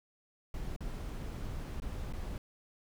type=noise with dropouts; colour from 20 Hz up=brown; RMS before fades=-39 dBFS; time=0.54-2.38 s; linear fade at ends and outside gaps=2 ms; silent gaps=0.763-0.806 / 1.801-1.82 / 2.126-2.134 s; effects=none